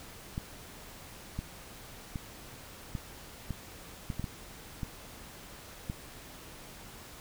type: clicks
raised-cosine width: 5 ms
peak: -22 dBFS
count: 10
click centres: 0.379 / 1.39 / 2.158 / 2.952 / 3.507 / 4.102 / 4.196 / 4.242 / 4.832 / 5.899 s
effects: pink hiss -49 dBFS RMS until 7.2 s